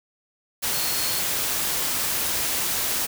sine tone in noise, 4319 Hz, C#8, 46 cents flat, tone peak -32 dBFS, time 0.72-1.21 s, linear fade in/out 20 ms, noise white, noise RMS -25 dBFS, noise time 0.62-3.07 s, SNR -10 dB, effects none

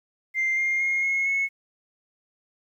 sine tone with pitch steps, 2093 / 2117 / 2142 / 2167 / 2192 Hz, C7 / C7 / C7 / C#7 / C#7, 0 / +20 / +40 / -40 / -20 cents, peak -20 dBFS, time 0.34-1.49 s, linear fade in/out 50 ms, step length 230 ms, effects tanh soft clip ceiling -18 dBFS + 10-bit

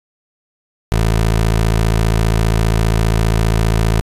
20% pulse tone, 55 Hz, A1, in tune, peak -7 dBFS, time 0.92-4.01 s, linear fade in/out 0 ms, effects resampled to 32000 Hz

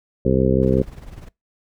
harmonic tone, 65.41 Hz, C2, in tune, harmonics 1 / 2 / 3 / 4 / 5 / 6 / 7 / 8, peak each -24 / -21 / -21 / -23 / -27 / -21 / -23 / -24 dBFS, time 0.25-0.82 s, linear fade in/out 5 ms
brown noise with tremolo, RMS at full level -33 dBFS, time 0.62-1.29 s, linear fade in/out 10 ms, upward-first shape triangle, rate 20 Hz, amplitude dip 80%
effects noise-tail reverb RT60 0.2 s tail -23 dB re dry

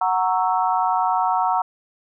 sine chord, F# dominant seventh, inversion none, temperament equal with one note detuned, 740 / 929.6 / 1108.7 / 1318.5 Hz, F#5 / A#5 / C#6 / E6, 0 / -5 / 0 / 0 cents, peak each -21 / -21 / -26 / -26 dBFS, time 0.01-1.62 s, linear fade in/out 5 ms, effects none

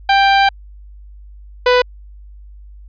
sawtooth tone pair in turn, 788 / 496.4 Hz, G5 / B4, +9 / +9 cents, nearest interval minor sixth, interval 800 cents, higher first, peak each -5 dBFS, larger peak neither, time 0.09-0.49 / 1.66-1.82 s, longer first, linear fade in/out 5 ms, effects added 50 Hz sine -35 dBFS peak until 2.88 s + resampled to 11025 Hz

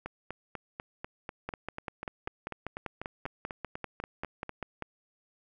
two click trains, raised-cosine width 0.5 ms, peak -22 / -20 dBFS, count 19 / 18, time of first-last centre 0.06-4.493 / 1.49-4.823 s, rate 4.06 / 5.1 Hz, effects none

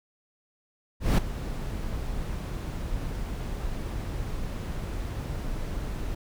brown noise with ADSR envelope, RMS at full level -17 dBFS, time 1-6.15 s, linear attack 180 ms, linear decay 8 ms, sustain -15 dB, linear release 7 ms, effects none

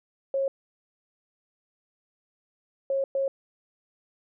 sine tone bursts at uneven times, 544 Hz, C#5, 33 cents flat, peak -23 dBFS, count 3, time 0.34-0.48 / 2.9-3.04 / 3.15-3.28 s, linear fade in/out 2 ms, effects none

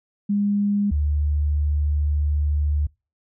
sine tone pair in turn, 203.6 / 73.84 Hz, G#3 / D2, -34 / +10 cents, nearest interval octave + tritone, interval 1756 cents, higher first, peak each -18 dBFS, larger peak neither, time 0.29-0.91 / 0.91-2.87 s, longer second, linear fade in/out 10 ms, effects noise-tail reverb RT60 0.3 s tail -26 dB re dry

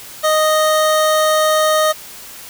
25% pulse tone, 621 Hz, D#5, 3 cents flat, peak -8 dBFS, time 0.23-1.93 s, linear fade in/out 20 ms, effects white hiss -35 dBFS RMS until 2.49 s

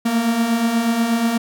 45% pulse beating tone pair, 224.4 / 232.7 Hz, A3 / A#3, +34 / -3 cents, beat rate 8.3 Hz, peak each -24 / -17 dBFS, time 0.05-1.38 s, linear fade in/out 10 ms, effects none

